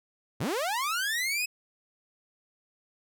sawtooth linear sweep, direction up, 90 to 2574 Hz, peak -24 dBFS, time 0.4-1.46 s, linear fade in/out 10 ms, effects none

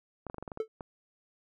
clicks, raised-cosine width 1 ms, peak -26 dBFS, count 9, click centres 0.267 / 0.299 / 0.344 / 0.383 / 0.426 / 0.478 / 0.518 / 0.574 / 0.808 s
triangle tone with exponential decay, 440 Hz, A4, in tune, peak -23 dBFS, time 0.6-0.68 s, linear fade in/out 2 ms, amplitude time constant 16 ms
effects none

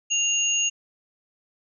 sine tone pair together, 2794 / 6645 Hz, F7 / G#8, 0 / 0 cents, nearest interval octave + minor third, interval 1500 cents, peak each -23 dBFS, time 0.1-0.7 s, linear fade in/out 20 ms, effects none

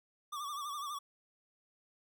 square tone with vibrato, 1161 Hz, D6, 20 cents flat, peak -39 dBFS, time 0.32-0.99 s, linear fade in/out 10 ms, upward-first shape sine, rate 12 Hz, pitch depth 78 cents each way, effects none

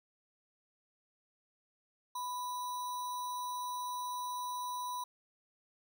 sine tone with sample-and-hold, 992 Hz, B5, 7 cents sharp, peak -36 dBFS, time 2.15-5.04 s, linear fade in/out 5 ms, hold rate 4900 Hz, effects none

